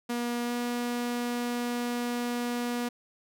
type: tone with pitch glide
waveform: sawtooth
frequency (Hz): 239.5 to 241.4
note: A#3 to B3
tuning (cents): +47 to -39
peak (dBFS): -25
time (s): 0.09-2.89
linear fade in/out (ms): 10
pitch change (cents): +14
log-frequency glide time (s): 0.45-0.52
effects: none